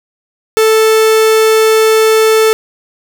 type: tone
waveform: 45% pulse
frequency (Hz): 440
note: A4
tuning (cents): 0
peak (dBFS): -6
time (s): 0.57-2.53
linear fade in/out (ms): 0
effects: 8-bit